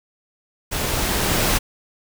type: noise with level ramp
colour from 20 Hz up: pink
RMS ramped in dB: -24 to -18 dBFS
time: 0.71-1.59 s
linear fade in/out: 20 ms
effects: none